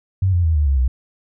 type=tone with pitch steps; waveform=sine; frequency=94.9 / 87.53 / 80.73 / 74.46 / 68.67 / 63.34 Hz; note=F#2 / F2 / E2 / D2 / C#2 / B1; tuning=+44 / +4 / -36 / +24 / -16 / +44 cents; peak=-13 dBFS; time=0.22-0.88 s; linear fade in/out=5 ms; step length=110 ms; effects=none